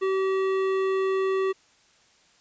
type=tone with hard clipping; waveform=sine; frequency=382.9 Hz; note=G4; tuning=41 cents flat; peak=-24 dBFS; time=0.01-1.53 s; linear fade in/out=20 ms; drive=13 dB; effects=white hiss -60 dBFS RMS until 2.4 s + resampled to 16000 Hz